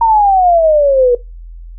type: exponential sweep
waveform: sine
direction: down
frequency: 932.3 to 478.3 Hz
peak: -6 dBFS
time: 0.01-1.15 s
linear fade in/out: 5 ms
effects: noise-tail reverb RT60 0.2 s tail -17 dB re dry + added 42 Hz sine -28 dBFS peak until 1.78 s